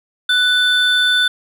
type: tone pair together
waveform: triangle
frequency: 1486 / 3526 Hz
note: F#6 / A7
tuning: +7 / +3 cents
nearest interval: octave + minor third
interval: 1496 cents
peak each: -13 dBFS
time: 0.29-1.28 s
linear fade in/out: 5 ms
effects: none